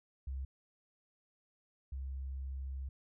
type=tone pair in turn; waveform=sine; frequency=66.6 / 66.84 Hz; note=C2 / C2; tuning=+31 / +38 cents; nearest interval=unison; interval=7 cents; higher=second; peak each=-37 / -38 dBFS; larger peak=first; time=0.27-0.45 / 1.92-2.89 s; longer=second; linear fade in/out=5 ms; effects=none